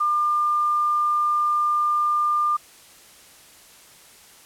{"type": "tone", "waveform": "sine", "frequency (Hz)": 1200, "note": "D6", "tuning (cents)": 37, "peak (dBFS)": -18, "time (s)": [0, 2.57], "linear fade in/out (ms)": 10, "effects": ["white hiss -49 dBFS RMS until 4.45 s", "low-pass 12000 Hz 12 dB/octave"]}